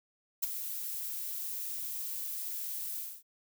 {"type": "noise with ADSR envelope", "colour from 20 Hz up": "violet", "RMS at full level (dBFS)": -28, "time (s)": [0.42, 3.23], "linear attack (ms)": 15, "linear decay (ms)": 19, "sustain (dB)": -10, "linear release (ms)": 250, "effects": []}